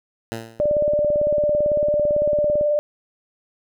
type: tone with exponential decay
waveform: 10% pulse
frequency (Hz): 113.8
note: A#2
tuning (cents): -41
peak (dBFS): -16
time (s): 0.32-0.74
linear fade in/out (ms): 0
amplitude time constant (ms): 90
type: click train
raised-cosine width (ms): 2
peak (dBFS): -17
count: 37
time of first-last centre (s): 0.6-2.611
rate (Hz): 17.9
type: tone with vibrato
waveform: sine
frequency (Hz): 592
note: D5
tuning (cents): +14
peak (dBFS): -16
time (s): 0.6-2.79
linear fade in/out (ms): 0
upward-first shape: sine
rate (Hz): 19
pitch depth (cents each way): 23
effects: none